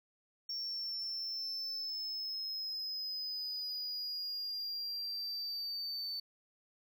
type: linear sweep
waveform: triangle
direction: down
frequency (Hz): 5480 to 4525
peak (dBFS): -36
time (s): 0.49-6.2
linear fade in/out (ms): 5
effects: 13-bit